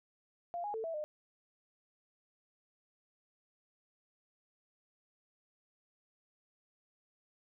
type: tone with pitch steps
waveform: sine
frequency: 694 / 827 / 444.6 / 657 / 606 Hz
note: F5 / G#5 / A4 / E5 / D#5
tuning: -11 / -8 / +18 / -6 / -46 cents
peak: -36 dBFS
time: 0.54-1.04 s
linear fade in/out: 0 ms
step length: 100 ms
effects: none

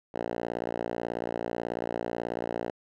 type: tone with band-pass filter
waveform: 5% pulse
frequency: 58.27 Hz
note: A#1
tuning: in tune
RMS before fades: -33 dBFS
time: 0.14-2.71 s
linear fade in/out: 5 ms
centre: 550 Hz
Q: 0.85
effects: none

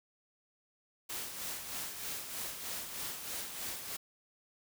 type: noise with tremolo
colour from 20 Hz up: white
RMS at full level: -39 dBFS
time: 1.09-3.97 s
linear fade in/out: 10 ms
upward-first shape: sine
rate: 3.2 Hz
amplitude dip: 50%
effects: none

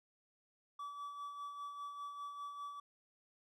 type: tone with tremolo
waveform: triangle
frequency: 1150 Hz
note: D6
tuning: 37 cents flat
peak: -40 dBFS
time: 0.79-2.8 s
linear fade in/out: 5 ms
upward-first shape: sine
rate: 5 Hz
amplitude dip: 45%
effects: none

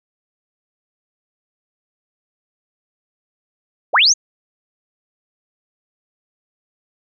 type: linear sweep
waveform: sine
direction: up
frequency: 340 to 6730 Hz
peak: -9 dBFS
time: 3.93-4.14 s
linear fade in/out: 20 ms
effects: none

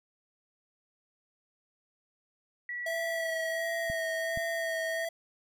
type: tone with pitch glide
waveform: sine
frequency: 1941 to 1851.2 Hz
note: B6 to A#6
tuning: -31 to -13 cents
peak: -34 dBFS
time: 2.69-5.05 s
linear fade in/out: 2 ms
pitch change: -82 cents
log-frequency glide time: 3.21-4.07 s
type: tone with vibrato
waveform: square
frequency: 659.3 Hz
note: E5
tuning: in tune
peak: -33 dBFS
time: 2.86-5.09 s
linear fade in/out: 5 ms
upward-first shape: sine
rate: 1.4 Hz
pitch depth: 24 cents each way
type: clicks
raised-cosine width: 5 ms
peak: -27 dBFS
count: 2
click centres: 3.9 / 4.374 s
effects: none

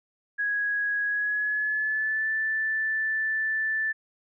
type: tone with pitch glide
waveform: sine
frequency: 1661.2 to 1760 Hz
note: G#6 to A6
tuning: 0 to 0 cents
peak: -24 dBFS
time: 0.38-3.93 s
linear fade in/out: 20 ms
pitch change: +100 cents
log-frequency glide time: 1.05-2.29 s
effects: none

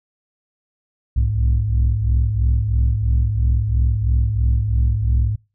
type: tone cluster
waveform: sine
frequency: 62.5 / 65.5 / 106.1 Hz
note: B1 / C2 / G#2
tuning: +21 / +2 / +38 cents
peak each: -18 dBFS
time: 1.16-5.36 s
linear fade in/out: 10 ms
effects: noise-tail reverb RT60 0.3 s tail -26 dB re dry + tanh soft clip ceiling -9 dBFS

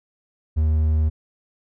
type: tone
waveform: triangle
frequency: 77.78 Hz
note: D#2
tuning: in tune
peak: -14 dBFS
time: 0.56-1.1 s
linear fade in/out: 20 ms
effects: none

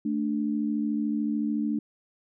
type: tone pair together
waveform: sine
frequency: 220 / 293.7 Hz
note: A3 / D4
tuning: 0 / 0 cents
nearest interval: perfect fourth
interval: 500 cents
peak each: -27 / -28 dBFS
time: 0.05-1.79 s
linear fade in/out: 5 ms
effects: none

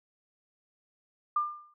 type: tone with exponential decay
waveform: sine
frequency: 1198 Hz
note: D6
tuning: 34 cents sharp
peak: -22 dBFS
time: 1.36-1.74 s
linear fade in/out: 5 ms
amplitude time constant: 81 ms
effects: none

